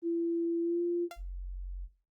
sine tone with pitch glide, 337 to 346.5 Hz, E4 to F4, +38 to -14 cents, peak -28 dBFS, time 0.02-1.09 s, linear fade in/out 50 ms, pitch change +48 cents, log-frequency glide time 0.61-0.82 s
sawtooth tone with exponential decay, 690 Hz, F5, 21 cents flat, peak -35 dBFS, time 1.11-1.23 s, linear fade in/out 1 ms, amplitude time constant 26 ms
sine tone, 45.53 Hz, F#1, 27 cents flat, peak -36 dBFS, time 1.16-1.89 s, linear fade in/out 50 ms
effects noise-tail reverb RT60 0.4 s tail -20 dB re dry + Opus 32 kbps

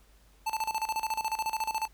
square tone with tremolo, 880 Hz, A5, in tune, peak -28 dBFS, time 0.46-1.88 s, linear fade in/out 10 ms, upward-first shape square, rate 14 Hz, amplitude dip 80%, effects added 50 Hz sine -58 dBFS peak until 1.93 s + pink hiss -64 dBFS RMS until 1.93 s

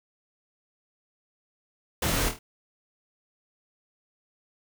pink noise with echo, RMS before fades -27 dBFS, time 2.02-2.29 s, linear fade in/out 5 ms, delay 25 ms, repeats 4, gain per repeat -6 dB, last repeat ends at 2.39 s, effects none

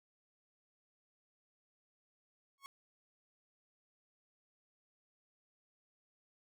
sawtooth tone with exponential growth, 1100 Hz, C#6, 14 cents flat, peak -40 dBFS, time 2.58-2.66 s, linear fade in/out 0 ms, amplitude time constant 16 ms, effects none

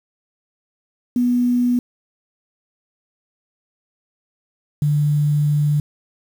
sine tone pair in turn, 244.8 / 147.68 Hz, B3 / D3, -15 / +10 cents, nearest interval major sixth, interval 875 cents, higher first, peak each -14 dBFS, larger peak neither, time 1.16-1.79 / 4.82-5.8 s, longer second, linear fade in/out 2 ms, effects 7-bit

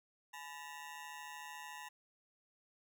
20% pulse ring-modulated tone, 922 Hz, A#5, 19 cents flat, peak -39 dBFS, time 0.33-1.89 s, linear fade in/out 10 ms, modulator 76.8 Hz, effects none

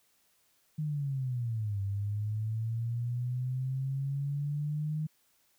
sine linear two-way sweep, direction down then up, 155.56 to 98 to 155.56 Hz, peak -30 dBFS, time 0.78-5.07 s, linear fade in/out 10 ms, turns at 1.81 s, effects white hiss -70 dBFS RMS until 5.58 s

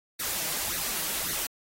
white noise with flanger, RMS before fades -31 dBFS, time 0.19-1.47 s, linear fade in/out 10 ms, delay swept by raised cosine 0.48 to 6.38 ms, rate 1.8 Hz, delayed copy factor +0.75, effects AAC 48 kbps

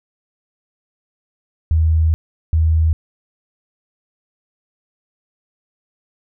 sine tone bursts at uneven times, 80 Hz, D#2, 49 cents sharp, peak -11 dBFS, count 2, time 1.71-2.14 / 2.53-2.93 s, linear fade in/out 0 ms, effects none

